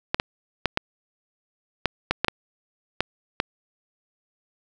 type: clicks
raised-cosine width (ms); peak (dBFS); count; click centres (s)
0.3; -4; 10; 0.145 / 0.199 / 0.657 / 0.774 / 1.857 / 2.11 / 2.246 / 2.283 / 3.006 / 3.401
effects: none